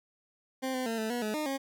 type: tone with pitch steps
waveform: 20% pulse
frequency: 261.9 / 256.3 / 227 / 219.7 / 242.1 / 213.8 / 305 / 271.6 Hz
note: C4 / C4 / A#3 / A3 / B3 / A3 / D#4 / C#4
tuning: +2 / -36 / -46 / -2 / -34 / -49 / -34 / -35 cents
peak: -26 dBFS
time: 0.62-1.58 s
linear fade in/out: 20 ms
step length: 120 ms
effects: none